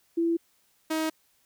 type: tone pair in turn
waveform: sine / sawtooth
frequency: 334.8 / 316.7 Hz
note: E4 / D#4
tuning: +27 / +31 cents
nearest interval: minor second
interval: 96 cents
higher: first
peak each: -22 dBFS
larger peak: neither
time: 0.17-0.37 / 0.9-1.1 s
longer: neither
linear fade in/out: 10 ms
effects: white hiss -67 dBFS RMS until 1.45 s